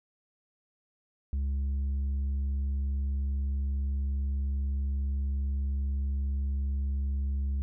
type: tone with tanh clipping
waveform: sine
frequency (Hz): 68.8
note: C#2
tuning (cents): -12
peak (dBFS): -28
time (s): 1.33-7.62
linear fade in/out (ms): 0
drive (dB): 4
effects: none